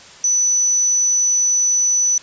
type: tone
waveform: sine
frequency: 5970 Hz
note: F#8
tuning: 15 cents sharp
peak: -13 dBFS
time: 0.24-2.18 s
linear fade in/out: 2 ms
effects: white hiss -41 dBFS RMS until 2.22 s + resampled to 16000 Hz